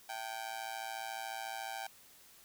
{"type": "tone with amplitude modulation", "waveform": "sawtooth", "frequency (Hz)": 780, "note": "G5", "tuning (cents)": -9, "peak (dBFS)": -32, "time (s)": [0.09, 1.87], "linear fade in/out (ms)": 5, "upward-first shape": "sine", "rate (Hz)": 114, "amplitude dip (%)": 90, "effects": ["white hiss -60 dBFS RMS until 2.44 s"]}